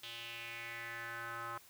square tone with band-pass filter sweep, 116.54 Hz, A#2, in tune, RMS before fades -45 dBFS, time 0.03-1.58 s, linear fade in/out 5 ms, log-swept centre 3300 to 1200 Hz, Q 4, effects white hiss -61 dBFS RMS until 1.69 s

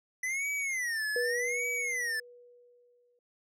square tone with vibrato, 1975.5 Hz, B6, in tune, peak -31 dBFS, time 0.23-2.2 s, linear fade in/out 5 ms, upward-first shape sine, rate 0.85 Hz, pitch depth 250 cents each way
sine tone with exponential decay, 486 Hz, B4, 28 cents flat, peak -28 dBFS, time 1.16-3.19 s, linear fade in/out 2 ms, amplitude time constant 440 ms
effects low-pass 12000 Hz 12 dB/octave

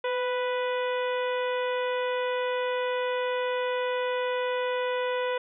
harmonic tone with a mistuned harmonic, 493.9 Hz, B4, in tune, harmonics 1 / 2 / 3 / 4 / 5 / 6 / 7, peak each -27 / -33 / -37 / -39 / -41 / -43 / -44 dBFS, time 0.04-5.38 s, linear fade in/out 5 ms, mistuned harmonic 1, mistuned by +28 cents, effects none

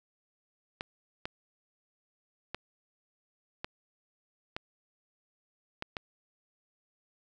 clicks, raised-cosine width 0.3 ms, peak -19 dBFS, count 7, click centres 0.809 / 1.255 / 2.546 / 3.645 / 4.565 / 5.824 / 5.968 s, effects none

